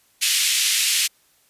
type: band-pass noise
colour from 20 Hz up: pink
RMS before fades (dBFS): -20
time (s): 0.21-1.08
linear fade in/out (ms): 20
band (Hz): 2400 to 12000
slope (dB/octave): 24
effects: white hiss -60 dBFS RMS until 1.49 s + resampled to 32000 Hz

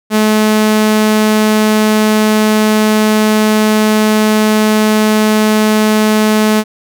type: tone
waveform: sawtooth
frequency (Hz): 215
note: A3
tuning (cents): -40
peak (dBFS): -4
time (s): 0.1-6.64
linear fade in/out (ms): 50
effects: none

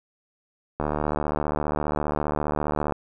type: click train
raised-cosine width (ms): 1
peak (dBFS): -11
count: 160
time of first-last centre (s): 0.8-2.923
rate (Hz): 74.9
effects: none

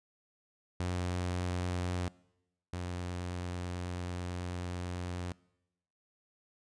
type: tone pair in turn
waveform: sawtooth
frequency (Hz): 89.6 / 89.08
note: F2 / F2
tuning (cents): +45 / +35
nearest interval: unison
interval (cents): 10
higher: first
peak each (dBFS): -28 / -32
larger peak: first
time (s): 0.8-2.08 / 2.73-5.32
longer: second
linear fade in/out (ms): 0
effects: noise-tail reverb RT60 0.9 s tail -23 dB re dry + resampled to 22050 Hz

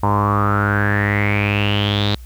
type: tone with low-pass filter sweep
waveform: sawtooth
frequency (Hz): 102.4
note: G#2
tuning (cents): -24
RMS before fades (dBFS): -17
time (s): 0.03-2.15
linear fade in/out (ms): 5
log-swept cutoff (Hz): 950 to 3900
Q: 8.9
effects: added 60 Hz sine -33 dBFS peak until 2.25 s + white hiss -51 dBFS RMS until 2.25 s

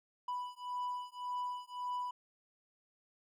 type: beating tone pair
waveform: triangle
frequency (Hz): 987.8 / 989.6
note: B5 / B5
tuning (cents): 0 / +3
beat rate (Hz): 1.8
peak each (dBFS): -39 / -39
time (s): 0.28-2.11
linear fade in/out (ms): 5
effects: none

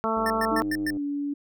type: harmonic tone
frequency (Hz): 222.6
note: A3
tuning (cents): +20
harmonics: 1 / 2 / 3 / 4 / 5 / 6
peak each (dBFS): -30 / -30 / -30 / -30 / -30 / -30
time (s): 0.04-0.62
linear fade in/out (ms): 0
type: click train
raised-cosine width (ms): 2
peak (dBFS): -29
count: 81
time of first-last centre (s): 0.17-0.97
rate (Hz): 100
type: tone bursts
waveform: square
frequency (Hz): 1793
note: A6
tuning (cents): +32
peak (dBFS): -27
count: 5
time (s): 0.26-0.905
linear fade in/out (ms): 2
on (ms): 41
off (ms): 110
type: tone with pitch glide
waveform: sine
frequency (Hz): 307 to 286.4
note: D#4 to D4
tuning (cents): -23 to -43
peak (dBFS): -26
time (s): 0.51-1.34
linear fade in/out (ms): 10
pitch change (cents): -120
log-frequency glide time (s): 0.87-1.02
effects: none

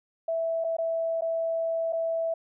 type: tone with dropouts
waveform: sine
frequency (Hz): 658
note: E5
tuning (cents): -3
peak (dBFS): -25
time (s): 0.28-2.34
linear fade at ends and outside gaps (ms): 5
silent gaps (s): 0.641-0.645 / 0.768-0.784 / 1.21-1.219 / 1.925-1.93
effects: none

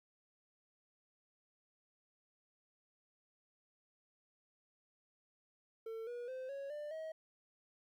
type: tone with pitch steps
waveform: triangle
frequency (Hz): 450 / 482.3 / 516.9 / 554 / 593.8 / 636.4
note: A4 / B4 / C5 / C#5 / D5 / D#5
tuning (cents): +39 / -41 / -21 / -1 / +19 / +39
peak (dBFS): -40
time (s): 5.86-7.12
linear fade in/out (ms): 5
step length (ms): 210
effects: 13-bit

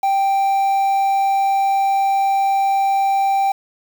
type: tone with quantisation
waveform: triangle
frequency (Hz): 784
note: G5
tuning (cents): 0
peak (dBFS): -12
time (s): 0.03-3.52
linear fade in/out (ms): 5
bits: 6
effects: none

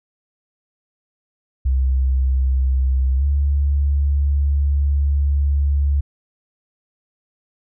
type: tone with pitch glide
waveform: sine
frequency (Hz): 65.41 to 70.92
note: C2 to C#2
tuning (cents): 0 to +40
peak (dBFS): -14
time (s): 1.65-6.01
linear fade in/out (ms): 10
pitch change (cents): +140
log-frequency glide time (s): 3.17-3.24
effects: none

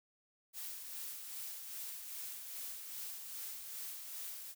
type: noise with tremolo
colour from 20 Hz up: blue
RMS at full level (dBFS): -44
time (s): 0.53-4.55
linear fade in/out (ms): 50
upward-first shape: sine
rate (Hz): 2.5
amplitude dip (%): 40
effects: none

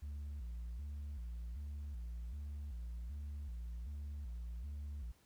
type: tone with vibrato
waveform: sine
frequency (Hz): 65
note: C2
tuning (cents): -11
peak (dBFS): -39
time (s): 0.02-5.12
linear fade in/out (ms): 10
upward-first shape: square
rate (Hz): 1.3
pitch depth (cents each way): 190
effects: tanh soft clip ceiling -41 dBFS + pink hiss -71 dBFS RMS until 5.25 s

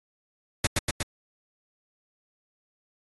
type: noise with echo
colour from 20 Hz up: pink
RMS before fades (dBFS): -22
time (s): 0.64-0.67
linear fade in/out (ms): 5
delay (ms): 120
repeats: 3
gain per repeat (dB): -2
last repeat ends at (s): 1.03
effects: AAC 32 kbps

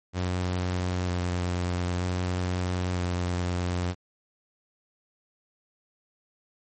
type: tone with vibrato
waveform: sawtooth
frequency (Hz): 89.8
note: F2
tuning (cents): +49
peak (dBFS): -22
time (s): 0.13-3.95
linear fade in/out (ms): 50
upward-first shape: square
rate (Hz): 0.53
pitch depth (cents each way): 15
effects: MP3 32 kbps

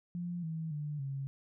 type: tone with pitch steps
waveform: sine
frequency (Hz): 174.61 / 161.05 / 148.53 / 137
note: F3 / E3 / D3 / C#3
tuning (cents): 0 / -40 / +20 / -20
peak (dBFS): -35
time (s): 0.15-1.27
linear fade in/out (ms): 0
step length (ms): 280
effects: none

